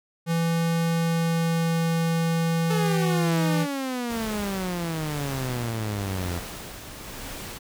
square tone with pitch glide, 166.5 to 165.45 Hz, E3 to E3, +18 to +7 cents, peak -22 dBFS, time 0.26-3.67 s, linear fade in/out 50 ms, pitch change -11 cents, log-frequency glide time 0.77-1.86 s
sawtooth exponential sweep, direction down, 440 to 84.7 Hz, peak -23 dBFS, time 2.7-6.39 s, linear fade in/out 5 ms
pink noise with tremolo, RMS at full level -36 dBFS, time 4.09-7.59 s, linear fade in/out 20 ms, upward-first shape sine, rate 0.99 Hz, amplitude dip 40%
effects none

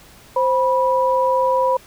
sine tone pair together, 523 / 978.8 Hz, C5 / B5, -1 / -16 cents, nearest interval major seventh, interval 1085 cents, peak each -17 dBFS, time 0.36-1.77 s, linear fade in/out 5 ms, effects pink hiss -46 dBFS RMS until 1.86 s

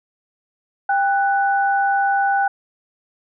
sine tone pair together, 793.1 / 1486 Hz, G5 / F#6, +20 / +7 cents, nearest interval major seventh, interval 1087 cents, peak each -16 / -21 dBFS, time 0.89-2.48 s, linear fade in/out 5 ms, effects none

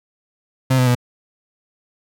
35% pulse tone with pitch steps, 130.81 / 126.87 / 123.04 Hz, C3 / B2 / B2, 0 / +47 / -6 cents, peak -11 dBFS, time 0.7-0.952 s, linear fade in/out 10 ms, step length 84 ms, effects none

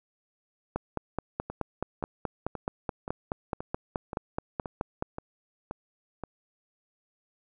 two click trains, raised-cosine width 1 ms, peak -15 / -21 dBFS, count 21 / 10, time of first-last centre 0.76-5.024 / 1.5-6.237 s, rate 4.69 / 1.9 Hz, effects none

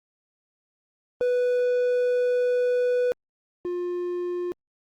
triangle tone pair in turn, 493.9 / 354.2 Hz, B4 / F4, 0 / +24 cents, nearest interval tritone, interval 576 cents, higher first, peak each -18 / -24 dBFS, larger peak first, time 1.21-3.12 / 3.65-4.52 s, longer first, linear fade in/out 0 ms, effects Opus 24 kbps

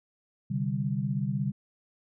sine chord, C suspended second, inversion none, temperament just, 130.81 / 147.16 / 196.22 Hz, C3 / D3 / G3, 0 / +4 / +2 cents, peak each -31 dBFS, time 0.5-1.52 s, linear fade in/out 10 ms, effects none

